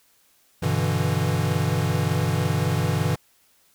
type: chord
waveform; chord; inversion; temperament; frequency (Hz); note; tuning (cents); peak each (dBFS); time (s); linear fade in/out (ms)
square; E minor seventh; first; equal; 98 / 123.47 / 146.83 / 164.81; G2 / B2 / D3 / E3; 0 / 0 / 0 / 0; -27; 0.62-3.16; 10
effects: white hiss -61 dBFS RMS until 3.74 s